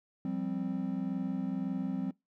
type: chord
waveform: triangle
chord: F suspended second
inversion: none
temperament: just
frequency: 174.61 / 196.44 / 261.9 Hz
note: F3 / G3 / C4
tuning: 0 / +4 / +2 cents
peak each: -36 / -34 / -33 dBFS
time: 0.25-2.11 s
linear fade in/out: 2 ms
effects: noise-tail reverb RT60 0.2 s tail -23 dB re dry